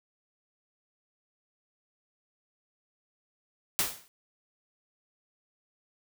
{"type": "noise with exponential decay", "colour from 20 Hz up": "white", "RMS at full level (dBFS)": -24, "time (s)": [3.79, 4.08], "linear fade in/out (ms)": 0, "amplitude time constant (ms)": 62, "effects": []}